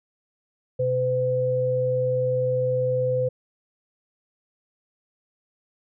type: tone pair together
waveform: sine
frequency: 127.14 / 508 Hz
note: C3 / B4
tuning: -49 / +49 cents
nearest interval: 2 octaves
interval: 2398 cents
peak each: -27 / -21 dBFS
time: 0.79-3.29 s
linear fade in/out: 10 ms
effects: none